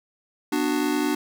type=chord; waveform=square; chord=B minor; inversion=none; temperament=just; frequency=246.9 / 296.3 / 370.4 Hz; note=B3 / D4 / F#4; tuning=0 / +15 / +2 cents; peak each=-29 / -24 / -29 dBFS; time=0.52-1.15 s; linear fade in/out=5 ms; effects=none